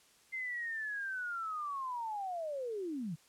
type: linear sweep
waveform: sine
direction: down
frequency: 2093 to 144.6 Hz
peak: -36 dBFS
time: 0.32-3.16 s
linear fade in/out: 20 ms
effects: white hiss -65 dBFS RMS until 3.28 s + low-pass 10000 Hz 12 dB/octave